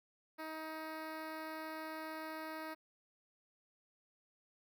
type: tone with notch filter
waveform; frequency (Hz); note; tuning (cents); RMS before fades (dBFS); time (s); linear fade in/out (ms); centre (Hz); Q
10% pulse; 315.6; D#4; +25; -45; 0.38-2.75; 20; 7400; 0.64
effects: none